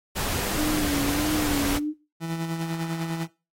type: noise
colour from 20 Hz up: pink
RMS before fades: -28 dBFS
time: 0.15-1.79 s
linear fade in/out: 20 ms
type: tone with vibrato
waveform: sine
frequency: 293.7 Hz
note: D4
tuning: in tune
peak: -24 dBFS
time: 0.55-1.94 s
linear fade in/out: 50 ms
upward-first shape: sine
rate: 1.6 Hz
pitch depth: 69 cents each way
type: tone with tremolo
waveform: 30% pulse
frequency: 164.81 Hz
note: E3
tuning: in tune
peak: -23 dBFS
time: 2.2-3.28 s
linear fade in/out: 50 ms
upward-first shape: sine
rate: 10 Hz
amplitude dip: 45%
effects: noise-tail reverb RT60 0.3 s tail -21 dB re dry + AAC 48 kbps